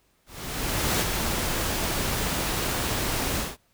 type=noise with ADSR envelope; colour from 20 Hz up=pink; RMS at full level=-23 dBFS; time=0.26-3.57 s; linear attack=750 ms; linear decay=29 ms; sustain=-4 dB; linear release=190 ms; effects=pink hiss -66 dBFS RMS until 3.73 s